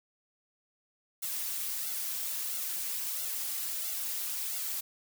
blue noise with flanger, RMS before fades -35 dBFS, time 1.22-4.81 s, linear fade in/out 10 ms, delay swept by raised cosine 1.4 to 4.4 ms, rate 1.5 Hz, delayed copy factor +0.8, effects none

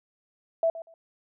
sine tone with echo, 659.3 Hz, E5, in tune, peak -20 dBFS, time 0.63-0.7 s, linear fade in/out 2 ms, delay 120 ms, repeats 2, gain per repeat -15 dB, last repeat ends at 0.94 s, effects none

